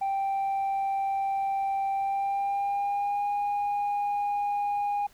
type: tone with pitch glide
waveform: sine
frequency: 784 to 817.3 Hz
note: G5 to G#5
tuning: 0 to -28 cents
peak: -23 dBFS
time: 0.01-5.07 s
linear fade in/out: 10 ms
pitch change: +72 cents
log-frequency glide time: 1.94-3.28 s
effects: tanh soft clip ceiling -24 dBFS + pink hiss -59 dBFS RMS until 5.13 s